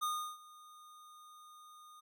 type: tone with ADSR envelope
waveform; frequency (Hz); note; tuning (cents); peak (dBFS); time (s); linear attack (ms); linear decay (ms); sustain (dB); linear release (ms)
square; 1227; D#6; -25; -33; 0.01-2.01; 22; 340; -22; 17
effects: none